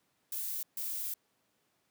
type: noise bursts at uneven times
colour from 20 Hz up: violet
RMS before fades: -37 dBFS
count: 2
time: 0.32-0.63 / 0.77-1.14 s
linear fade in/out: 2 ms
effects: pink hiss -75 dBFS RMS until 1.9 s + high-pass 150 Hz 12 dB/octave